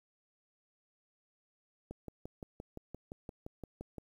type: click train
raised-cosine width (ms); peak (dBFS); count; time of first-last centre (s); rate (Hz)
2; -30; 13; 1.91-3.983; 5.79
effects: 10-bit

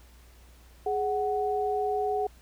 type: tone pair together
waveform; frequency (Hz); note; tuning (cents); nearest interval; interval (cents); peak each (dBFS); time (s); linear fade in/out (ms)
sine; 417.3 / 743.5; G#4 / F#5; +8 / +8; minor seventh; 1000; -28; 0.86-2.27; 5
effects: added 60 Hz sine -52 dBFS peak until 2.41 s + pink hiss -59 dBFS RMS until 2.41 s

